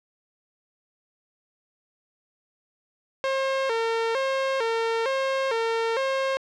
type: tone with vibrato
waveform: sawtooth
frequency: 493.9 Hz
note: B4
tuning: in tune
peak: -19 dBFS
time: 3.24-6.37 s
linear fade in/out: 0 ms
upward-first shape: square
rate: 1.1 Hz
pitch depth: 140 cents each way
effects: low-pass 4000 Hz 12 dB/octave